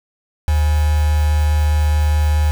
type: tone with quantisation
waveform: sine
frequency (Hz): 75.4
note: D2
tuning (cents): +46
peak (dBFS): -12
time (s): 0.48-2.51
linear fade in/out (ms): 0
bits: 4
effects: none